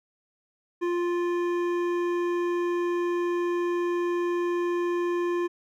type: tone with hard clipping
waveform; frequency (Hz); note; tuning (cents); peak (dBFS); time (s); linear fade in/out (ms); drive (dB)
sine; 349.2; F4; 0; -26; 0.81-5.48; 20; 12
effects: none